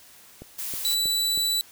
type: click train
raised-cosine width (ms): 2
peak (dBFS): -26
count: 4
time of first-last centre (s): 0.42-1.375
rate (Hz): 3.14
type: noise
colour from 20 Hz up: blue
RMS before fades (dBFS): -32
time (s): 0.58-0.95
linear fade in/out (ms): 10
type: tone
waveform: sawtooth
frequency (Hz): 3957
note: B7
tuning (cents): +3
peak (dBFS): -19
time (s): 0.85-1.61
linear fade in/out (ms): 0
effects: white hiss -51 dBFS RMS until 1.71 s